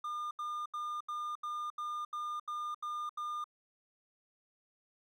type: tone bursts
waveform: triangle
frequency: 1208 Hz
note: D6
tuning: 48 cents sharp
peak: -34 dBFS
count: 10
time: 0.04-3.442 s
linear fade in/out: 5 ms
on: 270 ms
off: 78 ms
effects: none